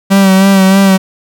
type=tone with vibrato; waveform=45% pulse; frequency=193 Hz; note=G3; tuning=27 cents flat; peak=-4 dBFS; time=0.1-0.98 s; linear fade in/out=20 ms; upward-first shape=sine; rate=3.2 Hz; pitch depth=33 cents each way; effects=none